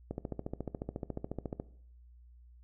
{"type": "click train", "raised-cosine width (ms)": 2, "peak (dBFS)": -23, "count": 22, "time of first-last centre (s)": [0.11, 1.599], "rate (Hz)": 14.1, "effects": ["noise-tail reverb RT60 0.6 s tail -18 dB re dry", "added 60 Hz sine -54 dBFS peak until 2.63 s"]}